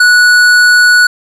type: tone with hard clipping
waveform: triangle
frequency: 1471 Hz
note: F#6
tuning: 11 cents flat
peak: -5 dBFS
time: 0-1.07 s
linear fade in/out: 5 ms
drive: 15 dB
effects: none